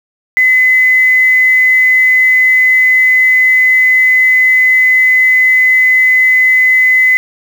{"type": "tone with quantisation", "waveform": "sine", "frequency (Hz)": 2026, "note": "B6", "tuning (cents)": 44, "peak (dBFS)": -5, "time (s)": [0.37, 7.17], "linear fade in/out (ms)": 0, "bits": 5, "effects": []}